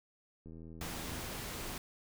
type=click train; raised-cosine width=3 ms; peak=-38 dBFS; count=63; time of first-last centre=0.46-1.218 s; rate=81.8 Hz
type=noise; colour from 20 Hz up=pink; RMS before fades=-42 dBFS; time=0.81-1.78 s; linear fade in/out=2 ms
effects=none